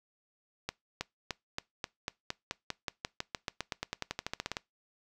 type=accelerating click train; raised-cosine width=0.2 ms; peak=-16 dBFS; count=27; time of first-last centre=0.69-4.569 s; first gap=320 ms; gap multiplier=0.93; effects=noise-tail reverb RT60 0.2 s tail -23 dB re dry